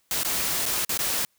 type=noise with dropouts; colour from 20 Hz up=white; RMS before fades=-26 dBFS; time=0.11-1.25 s; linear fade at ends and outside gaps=1 ms; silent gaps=0.233-0.248 / 0.656-0.662 / 0.849-0.893 / 0.975-0.99 s; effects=white hiss -68 dBFS RMS until 1.38 s